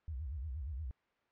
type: tone with vibrato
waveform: sine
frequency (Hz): 70.7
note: C#2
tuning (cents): +35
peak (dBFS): -38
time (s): 0.08-0.91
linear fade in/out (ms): 0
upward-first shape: sine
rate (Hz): 8.5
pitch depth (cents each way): 270
effects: white hiss -75 dBFS RMS until 1.31 s + low-pass 2000 Hz 12 dB/octave